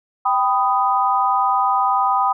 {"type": "chord", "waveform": "sine", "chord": "G augmented", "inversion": "none", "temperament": "equal with one note detuned", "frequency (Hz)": [784, 995.2, 1244.5], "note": ["G5", "B5", "D#6"], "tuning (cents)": [0, 13, 0], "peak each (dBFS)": -19, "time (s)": [0.25, 2.33], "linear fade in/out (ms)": 10, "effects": []}